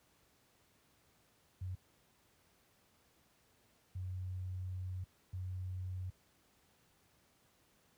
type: tone bursts at uneven times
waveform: sine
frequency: 92.2 Hz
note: F#2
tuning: 6 cents flat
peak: -38 dBFS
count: 3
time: 1.61-1.75 / 3.95-5.04 / 5.33-6.1 s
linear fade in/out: 5 ms
effects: pink hiss -71 dBFS RMS until 7.97 s + high-pass 60 Hz 12 dB/octave